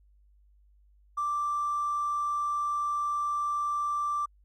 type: tone with hard clipping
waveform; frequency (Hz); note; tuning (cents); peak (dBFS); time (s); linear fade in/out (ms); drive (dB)
triangle; 1174.7; D6; 0; -27; 1.17-4.26; 10; 3
effects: added 50 Hz sine -58 dBFS peak until 4.44 s + Opus 48 kbps